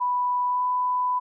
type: tone with pitch glide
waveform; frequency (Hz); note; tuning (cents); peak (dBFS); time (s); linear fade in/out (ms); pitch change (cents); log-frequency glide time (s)
sine; 987.8 to 996.4; B5 to B5; 0 to +15; -21; 0-1.2; 20; +15; 0.46-0.64
effects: none